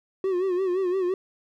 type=tone with vibrato; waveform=triangle; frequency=370 Hz; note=F#4; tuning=in tune; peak=-20 dBFS; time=0.24-1.14 s; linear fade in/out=2 ms; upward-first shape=sine; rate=5.8 Hz; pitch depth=85 cents each way; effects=none